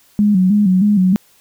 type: tone with vibrato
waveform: sine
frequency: 196 Hz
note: G3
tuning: in tune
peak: -9 dBFS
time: 0.19-1.16 s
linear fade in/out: 0 ms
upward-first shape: square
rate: 3.2 Hz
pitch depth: 100 cents each way
effects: white hiss -52 dBFS RMS until 1.4 s